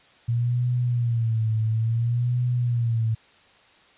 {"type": "tone with vibrato", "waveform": "sine", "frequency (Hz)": 116.54, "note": "A#2", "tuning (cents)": 0, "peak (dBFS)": -20, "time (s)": [0.28, 3.15], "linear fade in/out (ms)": 10, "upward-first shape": "sine", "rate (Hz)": 0.58, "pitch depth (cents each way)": 99, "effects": ["white hiss -55 dBFS RMS until 3.97 s", "resampled to 8000 Hz"]}